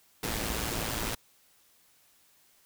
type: noise with amplitude modulation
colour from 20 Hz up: pink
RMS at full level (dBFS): -30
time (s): 0.23-1.15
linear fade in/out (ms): 5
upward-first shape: sine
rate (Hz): 111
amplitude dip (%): 60
effects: white hiss -64 dBFS RMS until 2.65 s